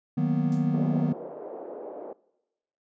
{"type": "chord", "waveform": "triangle", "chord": "B major seventh", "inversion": "first", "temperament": "equal", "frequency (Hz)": [155.56, 185, 233.1, 246.9], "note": ["D#3", "F#3", "A#3", "B3"], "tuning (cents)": [0, 0, 0, 0], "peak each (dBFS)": [-24, -28, -29, -25], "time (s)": [0.17, 1.13], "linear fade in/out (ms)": 10}
{"type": "noise with exponential decay", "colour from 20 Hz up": "violet", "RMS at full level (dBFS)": -39, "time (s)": [0.52, 0.77], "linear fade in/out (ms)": 1, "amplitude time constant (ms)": 53}
{"type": "band-pass noise", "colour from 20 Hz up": "white", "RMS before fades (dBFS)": -39, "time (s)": [0.74, 2.13], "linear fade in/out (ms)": 2, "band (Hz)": [350, 600], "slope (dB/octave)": 24}
{"effects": ["noise-tail reverb RT60 1.0 s tail -23 dB re dry", "resampled to 16000 Hz"]}